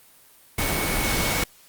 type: tone in noise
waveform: sine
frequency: 2217 Hz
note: C#7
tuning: in tune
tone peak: -30 dBFS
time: 0.58-1.44 s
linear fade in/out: 5 ms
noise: pink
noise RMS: -24 dBFS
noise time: 0.58-1.44 s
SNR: -9 dB
effects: white hiss -53 dBFS RMS until 1.68 s + Opus 32 kbps